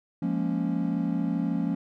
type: chord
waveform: triangle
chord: Bb minor seventh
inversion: second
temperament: equal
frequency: 174.61 / 207.7 / 233.1 / 277.2 Hz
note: F3 / Ab3 / Bb3 / Db4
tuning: 0 / 0 / 0 / 0 cents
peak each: -27 / -30 / -29 / -28 dBFS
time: 0.22-1.75 s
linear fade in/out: 5 ms
effects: none